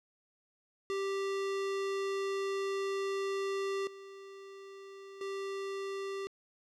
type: tone with level steps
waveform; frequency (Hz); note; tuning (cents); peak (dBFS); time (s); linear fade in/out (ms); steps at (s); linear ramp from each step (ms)
square; 392; G4; 0; -33 / -48 / -37; 0.9-6.27; 0; 3.87 / 5.21; 2
effects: low-pass 6000 Hz 12 dB/octave + 12-bit